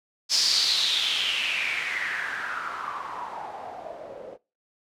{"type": "noise with low-pass filter sweep", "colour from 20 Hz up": "blue", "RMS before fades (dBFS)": -28, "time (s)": [0.29, 4.38], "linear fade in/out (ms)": 50, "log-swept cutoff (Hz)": [5300, 490], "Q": 6, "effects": ["noise-tail reverb RT60 0.3 s tail -23 dB re dry"]}